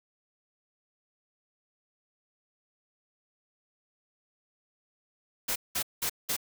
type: noise bursts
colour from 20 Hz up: white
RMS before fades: -30 dBFS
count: 4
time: 5.48-6.366 s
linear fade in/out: 10 ms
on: 79 ms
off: 190 ms
effects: none